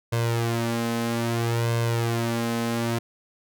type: tone with flanger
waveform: sawtooth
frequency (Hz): 116.54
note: A#2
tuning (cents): 0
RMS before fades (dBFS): -25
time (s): 0.12-2.99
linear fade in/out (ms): 10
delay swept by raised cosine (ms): 1.9 to 3.9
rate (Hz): 0.61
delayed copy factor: +0.7
effects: none